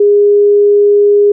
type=tone; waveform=sine; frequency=410 Hz; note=G#4; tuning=22 cents flat; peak=-4 dBFS; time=0-1.32 s; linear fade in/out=5 ms; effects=none